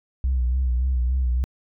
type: tone with vibrato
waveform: sine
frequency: 63 Hz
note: B1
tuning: 35 cents sharp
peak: -17 dBFS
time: 0.24-1.44 s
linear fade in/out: 0 ms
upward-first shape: sine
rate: 3.5 Hz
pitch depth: 68 cents each way
effects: tanh soft clip ceiling -16 dBFS